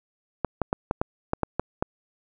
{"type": "clicks", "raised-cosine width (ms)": 1, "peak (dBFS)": -9, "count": 9, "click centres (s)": [0.447, 0.617, 0.729, 0.911, 1.015, 1.334, 1.433, 1.596, 1.825], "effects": []}